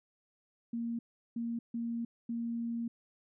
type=tone bursts at uneven times; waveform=sine; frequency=233.1 Hz; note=A#3; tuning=in tune; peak=-33 dBFS; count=4; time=0.73-0.99 / 1.36-1.59 / 1.74-2.05 / 2.29-2.88 s; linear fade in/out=5 ms; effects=none